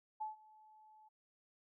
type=tone with ADSR envelope; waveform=sine; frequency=863 Hz; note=A5; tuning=34 cents flat; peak=-37 dBFS; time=0.2-1.09 s; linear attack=16 ms; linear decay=140 ms; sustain=-23 dB; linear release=14 ms; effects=none